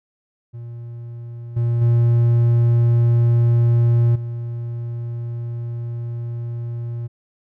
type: tone with level steps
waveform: triangle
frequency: 118.1 Hz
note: A#2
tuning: 23 cents sharp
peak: -28 / -14 / -10 / -22 dBFS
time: 0.53-7.08 s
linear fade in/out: 20 ms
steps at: 1.56 / 1.81 / 4.15 s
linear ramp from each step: 10 ms
effects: none